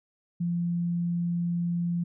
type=tone; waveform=sine; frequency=172.5 Hz; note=F3; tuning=21 cents flat; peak=-25 dBFS; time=0.4-2.04 s; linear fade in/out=10 ms; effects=none